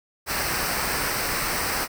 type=noise with comb filter; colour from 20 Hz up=pink; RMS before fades=-26 dBFS; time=0.26-1.88 s; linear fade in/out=50 ms; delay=0.29 ms; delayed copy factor=-0.6; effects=none